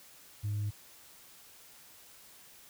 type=tone; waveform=sine; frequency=103.83 Hz; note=G#2; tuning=in tune; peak=-29 dBFS; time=0.43-0.71 s; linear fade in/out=20 ms; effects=tanh soft clip ceiling -29 dBFS + white hiss -56 dBFS RMS until 2.69 s